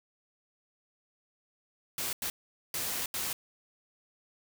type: noise bursts at uneven times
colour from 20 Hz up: white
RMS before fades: -34 dBFS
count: 4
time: 1.98-2.13 / 2.22-2.3 / 2.74-3.06 / 3.14-3.33 s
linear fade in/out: 2 ms
effects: none